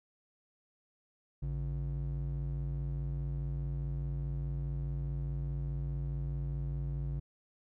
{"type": "ring-modulated tone", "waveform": "triangle", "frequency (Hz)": 98.9, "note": "G2", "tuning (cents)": 16, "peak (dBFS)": -28, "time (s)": [1.42, 7.2], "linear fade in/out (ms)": 10, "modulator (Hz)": 42.4, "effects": []}